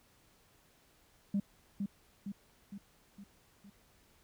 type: tone with echo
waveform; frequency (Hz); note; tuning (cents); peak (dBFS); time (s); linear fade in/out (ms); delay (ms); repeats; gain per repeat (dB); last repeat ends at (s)
sine; 200; G3; +35; -27; 1.34-1.4; 5; 460; 5; -5; 3.7
effects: tanh soft clip ceiling -26 dBFS + pink hiss -67 dBFS RMS until 4.23 s